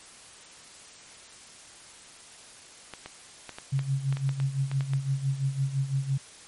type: clicks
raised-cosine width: 0.3 ms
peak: -22 dBFS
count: 12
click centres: 2.937 / 3.06 / 3.493 / 3.585 / 3.792 / 4.126 / 4.17 / 4.292 / 4.401 / 4.715 / 4.808 / 4.935 s
type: tone with tremolo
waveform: sine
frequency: 136.2 Hz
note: C#3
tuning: 30 cents flat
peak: -22 dBFS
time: 3.72-6.18 s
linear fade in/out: 10 ms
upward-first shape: sine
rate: 5.9 Hz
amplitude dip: 75%
effects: white hiss -49 dBFS RMS until 6.47 s + MP3 48 kbps